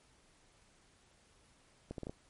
accelerating click train, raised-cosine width 2 ms, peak -28 dBFS, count 5, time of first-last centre 1.91-2.095 s, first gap 72 ms, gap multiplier 0.71, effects pink hiss -67 dBFS RMS until 2.29 s + MP3 48 kbps

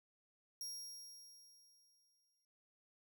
sawtooth tone with exponential decay, 5600 Hz, F8, 4 cents sharp, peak -40 dBFS, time 0.61-2.45 s, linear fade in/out 1 ms, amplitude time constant 400 ms, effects none

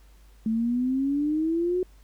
sine exponential sweep, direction up, 218.3 to 370 Hz, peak -22 dBFS, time 0.46-1.83 s, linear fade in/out 2 ms, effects added 50 Hz sine -50 dBFS peak until 2.03 s + pink hiss -62 dBFS RMS until 2.03 s

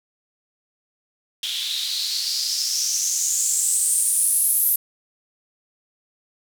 blue noise with band-pass filter sweep, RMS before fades -22 dBFS, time 1.43-4.76 s, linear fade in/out 2 ms, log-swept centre 3300 to 12000 Hz, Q 5.7, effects none

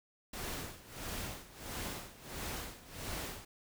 pink noise with tremolo, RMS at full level -40 dBFS, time 0.33-3.45 s, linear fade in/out 5 ms, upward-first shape sine, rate 1.5 Hz, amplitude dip 85%, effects none

